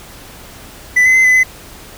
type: tone with pitch steps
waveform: triangle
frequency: 1991 / 2037 / 2056 / 2011 / 2029 Hz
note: B6 / C7 / C7 / B6 / B6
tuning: +14 / -47 / -31 / +31 / +46 cents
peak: -5 dBFS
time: 0.96-1.435 s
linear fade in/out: 10 ms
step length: 95 ms
effects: pink hiss -36 dBFS RMS until 1.97 s